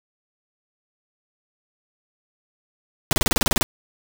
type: noise bursts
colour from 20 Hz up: pink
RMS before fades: -19 dBFS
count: 11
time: 3.11-3.63 s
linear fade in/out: 0 ms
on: 20 ms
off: 30 ms
effects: none